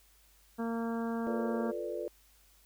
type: harmonic tone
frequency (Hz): 230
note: A#3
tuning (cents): -23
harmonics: 1 / 2 / 3 / 4 / 5 / 6 / 7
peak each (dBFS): -33 / -39 / -43 / -45 / -47 / -49 / -50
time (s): 0.58-1.72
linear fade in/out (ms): 20
type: chord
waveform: sine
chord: B half-diminished seventh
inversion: second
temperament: equal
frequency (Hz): 349.2 / 440 / 493.9 / 587.3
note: F4 / A4 / B4 / D5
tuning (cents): 0 / 0 / 0 / 0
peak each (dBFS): -40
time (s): 1.27-2.08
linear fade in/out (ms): 0
effects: added 50 Hz sine -65 dBFS peak until 2.65 s + white hiss -65 dBFS RMS until 2.65 s